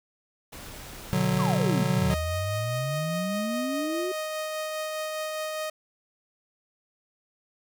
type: noise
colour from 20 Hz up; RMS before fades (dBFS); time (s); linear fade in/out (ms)
pink; -42; 0.52-1.58; 10
type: chord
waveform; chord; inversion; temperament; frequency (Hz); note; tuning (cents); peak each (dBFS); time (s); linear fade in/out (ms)
square; B minor; none; just; 123.47 / 148.16 / 185.21; B2 / D3 / F#3; 0 / +16 / +2; -30 / -28 / -26; 1.13-2.14; 0
type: exponential two-way sweep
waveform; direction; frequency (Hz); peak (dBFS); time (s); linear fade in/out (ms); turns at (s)
sine; down then up; 1174.7 to 73.42 to 377.7; -28; 1.39-4.12; 5; 2.1
type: tone with tremolo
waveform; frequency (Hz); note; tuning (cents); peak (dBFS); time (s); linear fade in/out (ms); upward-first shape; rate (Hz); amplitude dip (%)
sawtooth; 622.3; D#5; 0; -25; 2.1-5.7; 5; triangle; 4.9; 25
effects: none